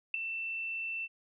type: tone with ADSR envelope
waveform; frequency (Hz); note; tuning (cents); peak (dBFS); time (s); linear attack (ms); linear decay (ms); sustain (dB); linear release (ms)
sine; 2676; E7; +25; -24; 0.14-1.08; 3; 7; -10; 38
effects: none